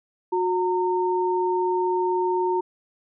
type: tone pair together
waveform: sine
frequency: 363.5 / 916 Hz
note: F#4 / A#5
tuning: -31 / -31 cents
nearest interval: octave + major third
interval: 1600 cents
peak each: -22 / -24 dBFS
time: 0.32-2.61 s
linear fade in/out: 10 ms
effects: none